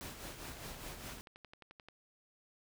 pink noise with tremolo, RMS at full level -45 dBFS, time 0.01-1.21 s, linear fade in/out 0 ms, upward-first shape sine, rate 4.9 Hz, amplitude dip 50%
click train, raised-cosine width 0.3 ms, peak -37 dBFS, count 16, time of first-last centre 0.57-1.886 s, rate 11.4 Hz
effects none

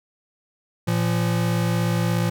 square tone pair together, 114.3 / 171.26 Hz, A#2 / F3, -34 / -34 cents, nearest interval perfect fifth, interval 700 cents, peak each -23 / -23 dBFS, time 0.87-2.3 s, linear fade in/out 10 ms, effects none

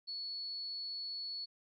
sine tone, 4405 Hz, C#8, 12 cents flat, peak -39 dBFS, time 0.07-1.46 s, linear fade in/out 20 ms, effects none

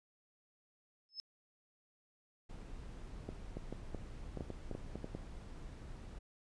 sine tone with exponential growth, 5210 Hz, E8, 21 cents flat, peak -38 dBFS, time 1.09-1.2 s, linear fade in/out 0 ms, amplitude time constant 23 ms
brown noise, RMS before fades -48 dBFS, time 2.49-6.19 s, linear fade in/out 10 ms
clicks, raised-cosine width 2 ms, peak -28 dBFS, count 12, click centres 3.29 / 3.57 / 3.726 / 3.947 / 4.373 / 4.408 / 4.503 / 4.713 / 4.751 / 4.956 / 5.044 / 5.15 s
effects resampled to 22050 Hz

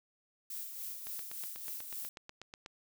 violet noise with tremolo, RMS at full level -41 dBFS, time 0.5-2.09 s, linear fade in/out 2 ms, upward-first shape sine, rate 3.5 Hz, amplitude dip 45%
click train, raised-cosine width 0.2 ms, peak -29 dBFS, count 14, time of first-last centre 1.07-2.661 s, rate 8.17 Hz
effects none

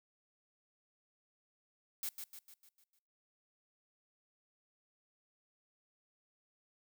blue noise with echo, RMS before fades -39 dBFS, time 2.03-2.09 s, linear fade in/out 2 ms, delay 150 ms, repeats 6, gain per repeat -6 dB, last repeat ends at 2.99 s, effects noise-tail reverb RT60 0.8 s tail -25 dB re dry

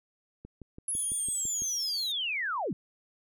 click train, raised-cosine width 3 ms, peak -31 dBFS, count 8, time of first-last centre 0.45-1.621 s, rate 5.98 Hz
sine linear sweep, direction down, 10730 to 130 Hz, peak -29 dBFS, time 0.88-2.73 s, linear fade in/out 2 ms
5% pulse tone with vibrato, 3295 Hz, G#7, 14 cents flat, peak -35 dBFS, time 0.94-2.12 s, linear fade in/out 5 ms, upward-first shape square, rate 5.8 Hz, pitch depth 29 cents each way
effects none

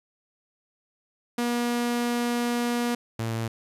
sawtooth tone pair in turn, 239.7 / 113.43 Hz, A#3 / A#2, +48 / -47 cents, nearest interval octave + minor second, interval 1295 cents, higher first, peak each -20 / -23 dBFS, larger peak first, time 1.38-2.95 / 3.19-3.48 s, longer first, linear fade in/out 5 ms, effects resampled to 32000 Hz + 10-bit

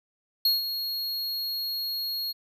square tone with ADSR envelope, 4300 Hz, C8, 47 cents sharp, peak -19 dBFS, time 0.45-2.33 s, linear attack 4 ms, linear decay 160 ms, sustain -10 dB, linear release 23 ms, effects none

